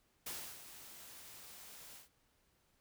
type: noise with ADSR envelope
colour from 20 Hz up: white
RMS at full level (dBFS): -43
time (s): 0.26-2.09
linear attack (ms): 7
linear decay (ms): 310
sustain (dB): -11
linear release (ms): 130
effects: pink hiss -75 dBFS RMS until 2.8 s